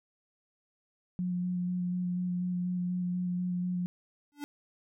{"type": "tone with vibrato", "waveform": "sine", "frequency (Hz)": 179.3, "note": "F3", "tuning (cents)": 46, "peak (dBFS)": -29, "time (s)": [1.19, 3.86], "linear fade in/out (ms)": 0, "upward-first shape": "square", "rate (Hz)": 4.1, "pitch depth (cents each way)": 11}
{"type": "tone with exponential growth", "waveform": "square", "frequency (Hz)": 290, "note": "D4", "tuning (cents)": -22, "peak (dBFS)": -33, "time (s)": [4.32, 4.44], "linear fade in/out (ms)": 0, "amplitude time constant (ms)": 24}
{"effects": []}